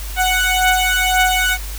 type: beating tone pair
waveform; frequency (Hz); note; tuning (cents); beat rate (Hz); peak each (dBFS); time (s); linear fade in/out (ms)
15% pulse; 740 / 741.9; F#5 / F#5; 0 / +4; 1.9; -10; 0.16-1.58; 50
effects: added 50 Hz sine -25 dBFS peak until 1.78 s + white hiss -33 dBFS RMS until 1.78 s